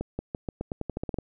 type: accelerating click train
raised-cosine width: 2 ms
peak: -17 dBFS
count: 13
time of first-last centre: 0.01-1.186 s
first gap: 180 ms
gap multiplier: 0.88
effects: none